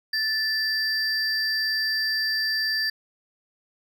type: tone pair together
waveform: triangle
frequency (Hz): 1760 / 4699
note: A6 / D8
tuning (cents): 0 / 0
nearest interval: octave + perfect fourth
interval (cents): 1700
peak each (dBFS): -24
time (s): 0.13-2.9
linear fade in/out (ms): 5
effects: none